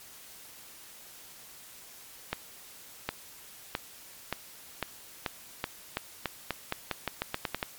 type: accelerating click train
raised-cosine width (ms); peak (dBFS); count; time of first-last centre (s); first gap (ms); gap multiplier
0.3; -13; 18; 2.33-7.628; 760; 0.87
effects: white hiss -50 dBFS RMS until 7.78 s + MP3 96 kbps